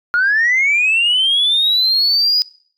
sine linear sweep, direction up, 1400 to 4978 Hz, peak -10 dBFS, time 0.14-2.42 s, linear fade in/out 0 ms, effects noise-tail reverb RT60 0.5 s tail -22 dB re dry + tanh soft clip ceiling -8 dBFS

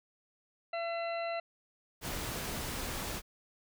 harmonic tone, 675 Hz, E5, 41 cents sharp, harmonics 1 / 2 / 3 / 4 / 6, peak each -34 / -44 / -45 / -44 / -50 dBFS, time 0.73-1.4 s, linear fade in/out 5 ms
pink noise, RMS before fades -38 dBFS, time 2.01-3.22 s, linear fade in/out 50 ms
effects none

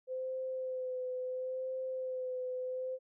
sine tone with vibrato, 513 Hz, C5, 34 cents flat, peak -35 dBFS, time 0.07-2.99 s, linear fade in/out 50 ms, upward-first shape sine, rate 0.73 Hz, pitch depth 22 cents each way, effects none

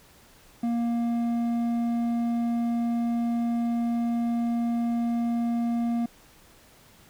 sine tone with hard clipping, 234.8 Hz, A#3, 13 cents sharp, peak -25 dBFS, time 0.63-6.06 s, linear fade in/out 5 ms, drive 6 dB, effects pink hiss -55 dBFS RMS until 7.09 s

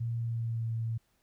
sine tone with pitch glide, 116.54 to 113.81 Hz, A#2 to A#2, 0 to -41 cents, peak -30 dBFS, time 0-0.98 s, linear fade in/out 10 ms, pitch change -41 cents, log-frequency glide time 0.16-0.7 s, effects pink hiss -73 dBFS RMS until 1.22 s

